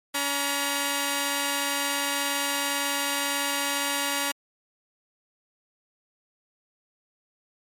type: tone pair together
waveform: 5% pulse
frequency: 282.8 / 950 Hz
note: C#4 / A#5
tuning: +35 / +33 cents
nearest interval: octave + major sixth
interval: 2098 cents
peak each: -16 dBFS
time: 0.14-4.32 s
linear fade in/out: 10 ms
effects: MP3 64 kbps